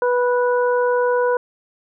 harmonic tone, 491.5 Hz, B4, 8 cents flat, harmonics 1 / 2 / 3, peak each -16 / -22 / -26 dBFS, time 0.02-1.37 s, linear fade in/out 2 ms, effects none

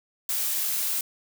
blue noise, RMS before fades -27 dBFS, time 0.29-1.01 s, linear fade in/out 2 ms, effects none

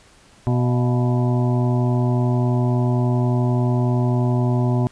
harmonic tone with a mistuned harmonic, 123.47 Hz, B2, in tune, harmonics 1 / 2 / 3 / 5 / 6 / 7 / 8, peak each -17 / -23 / -27 / -31 / -33 / -34 / -35 dBFS, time 0.47-4.87 s, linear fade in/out 0 ms, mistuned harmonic 6, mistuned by -77 cents, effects pink hiss -51 dBFS RMS until 4.91 s + resampled to 22050 Hz

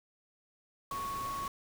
sine tone in noise, 1108.7 Hz, C#6, in tune, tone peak -35 dBFS, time 0.91-1.48 s, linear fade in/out 2 ms, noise pink, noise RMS -45 dBFS, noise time 0.91-1.48 s, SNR +7 dB, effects none

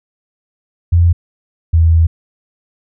sine tone pair in turn, 85.8 / 82.07 Hz, F2 / E2, -30 / -7 cents, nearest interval minor second, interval 77 cents, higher first, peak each -6 dBFS, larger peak neither, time 0.92-1.13 / 1.73-2.07 s, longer second, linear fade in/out 10 ms, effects none

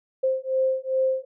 sine beating tone pair, 523.3 / 525.8 Hz, C5 / C5, 0 / +8 cents, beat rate 2.5 Hz, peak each -24 dBFS, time 0.23-1.25 s, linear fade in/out 10 ms, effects none

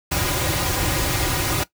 pink noise with comb filter, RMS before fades -22 dBFS, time 0.11-1.64 s, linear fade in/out 10 ms, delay 4.5 ms, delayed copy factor -0.85, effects noise-tail reverb RT60 0.1 s tail -17 dB re dry

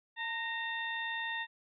harmonic tone with a mistuned harmonic, 906 Hz, A#5, 50 cents flat, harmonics 1 / 2 / 3 / 4, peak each -41 / -36 / -45 / -43 dBFS, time 0.16-1.47 s, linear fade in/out 50 ms, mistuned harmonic 2, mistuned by +43 cents, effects none

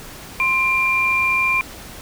sine tone pair together, 1046.5 / 2380 Hz, C6 / D7, 0 / +22 cents, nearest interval octave + major second, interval 1422 cents, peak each -22 / -16 dBFS, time 0.4-1.61 s, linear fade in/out 0 ms, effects pink hiss -37 dBFS RMS until 2.01 s

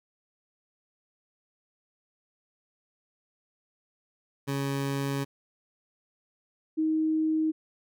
20% pulse / sine tone pair in turn, 138.59 / 314.8 Hz, C#3 / D#4, 0 / +20 cents, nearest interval octave + major second, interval 1420 cents, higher second, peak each -23 dBFS, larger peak neither, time 4.47-5.25 / 6.77-7.52 s, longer first, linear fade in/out 20 ms, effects none

